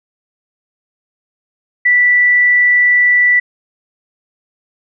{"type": "tone", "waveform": "sine", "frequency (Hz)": 1967, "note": "B6", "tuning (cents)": -7, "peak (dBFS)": -7, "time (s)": [1.85, 3.4], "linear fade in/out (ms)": 10, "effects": []}